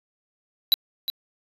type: tone with echo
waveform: square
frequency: 3951 Hz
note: B7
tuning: in tune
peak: -15 dBFS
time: 0.72-0.74 s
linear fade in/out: 0 ms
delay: 360 ms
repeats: 1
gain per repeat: -10 dB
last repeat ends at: 1.1 s
effects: resampled to 32000 Hz